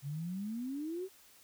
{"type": "exponential sweep", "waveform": "sine", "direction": "up", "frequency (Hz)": [135.4, 391.3], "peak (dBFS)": -36, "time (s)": [0.02, 1.09], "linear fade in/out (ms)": 50, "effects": ["white hiss -61 dBFS RMS until 1.43 s"]}